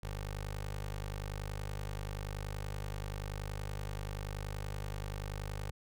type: tone with notch filter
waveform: 15% pulse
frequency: 50.5 Hz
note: G#1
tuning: 48 cents flat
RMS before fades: -40 dBFS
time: 0.03-5.71 s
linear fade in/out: 5 ms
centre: 220 Hz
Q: 1.1
effects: none